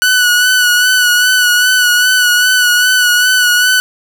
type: tone with vibrato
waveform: sawtooth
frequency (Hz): 1480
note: F#6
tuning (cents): 0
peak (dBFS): -4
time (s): 0.02-3.8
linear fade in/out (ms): 0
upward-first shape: sine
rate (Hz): 2.5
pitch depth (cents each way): 33
effects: none